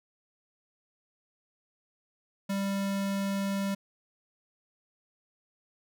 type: tone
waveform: square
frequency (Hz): 197.1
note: G3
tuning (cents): +10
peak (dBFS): -29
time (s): 2.49-3.75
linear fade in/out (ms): 10
effects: none